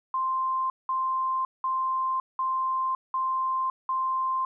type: tone bursts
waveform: sine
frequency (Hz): 1046.5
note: C6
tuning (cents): 0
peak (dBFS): -24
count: 6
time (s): 0.14-4.45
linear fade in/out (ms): 2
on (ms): 560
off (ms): 190
effects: none